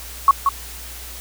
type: tone with echo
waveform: sine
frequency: 1110 Hz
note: C#6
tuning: 2 cents sharp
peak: -6 dBFS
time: 0.28-0.31 s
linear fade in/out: 2 ms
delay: 180 ms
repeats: 1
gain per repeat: -6 dB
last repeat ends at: 0.49 s
effects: added 60 Hz sine -37 dBFS peak until 1.2 s + white hiss -36 dBFS RMS until 1.2 s